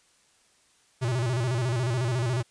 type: tone with vibrato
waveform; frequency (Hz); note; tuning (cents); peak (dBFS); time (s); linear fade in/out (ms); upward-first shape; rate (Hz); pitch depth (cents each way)
square; 122.5; B2; -14; -25; 1.01-2.43; 20; square; 14; 100
effects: white hiss -63 dBFS RMS until 2.5 s + resampled to 22050 Hz